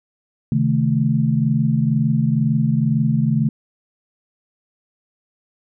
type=chord; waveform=sine; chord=A diminished; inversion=first; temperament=equal with one note detuned; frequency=133.48 / 155.56 / 220 Hz; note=C3 / Eb3 / A3; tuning=+35 / 0 / 0 cents; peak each=-19 dBFS; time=0.52-3.49 s; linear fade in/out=2 ms; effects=none